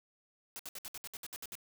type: noise bursts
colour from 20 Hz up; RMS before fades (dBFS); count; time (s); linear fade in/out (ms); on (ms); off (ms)
white; -44; 11; 0.56-1.553; 0; 33; 63
effects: none